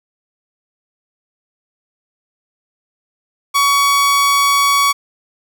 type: tone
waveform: sawtooth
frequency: 1125 Hz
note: C#6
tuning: 25 cents sharp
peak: -7 dBFS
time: 3.54-4.93 s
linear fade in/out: 20 ms
effects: none